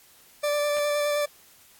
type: tone with vibrato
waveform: 40% pulse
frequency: 587 Hz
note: D5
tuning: 1 cent flat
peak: -22 dBFS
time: 0.43-1.26 s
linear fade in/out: 10 ms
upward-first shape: square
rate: 9.6 Hz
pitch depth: 10 cents each way
type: clicks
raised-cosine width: 0.3 ms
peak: -22 dBFS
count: 2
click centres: 0.769 / 0.784 s
effects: white hiss -55 dBFS RMS until 1.79 s + AAC 64 kbps